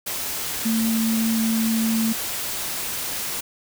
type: tone in noise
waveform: sine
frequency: 224.4 Hz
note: A3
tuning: 34 cents sharp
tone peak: -19 dBFS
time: 0.65-2.13 s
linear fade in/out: 10 ms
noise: white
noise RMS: -28 dBFS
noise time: 0.06-3.41 s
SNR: +6 dB
effects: none